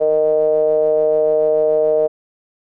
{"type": "ring-modulated tone", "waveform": "triangle", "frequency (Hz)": 77.78, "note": "D#2", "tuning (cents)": 0, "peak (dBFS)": -7, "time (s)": [0, 2.08], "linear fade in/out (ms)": 20, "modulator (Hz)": 541, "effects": []}